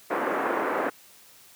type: band-pass noise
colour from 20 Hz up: pink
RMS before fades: -27 dBFS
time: 0.1-0.9 s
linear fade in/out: 10 ms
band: 300 to 1700 Hz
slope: 24 dB/octave
effects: white hiss -53 dBFS RMS until 1.55 s + high-pass 80 Hz 12 dB/octave